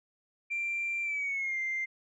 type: tone with pitch glide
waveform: sine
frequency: 2363 to 2093 Hz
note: D7 to C7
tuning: +10 to 0 cents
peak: -29 dBFS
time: 0.5-1.86 s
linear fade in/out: 20 ms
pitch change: -210 cents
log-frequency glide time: 1.03-1.58 s
effects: tanh soft clip ceiling -26 dBFS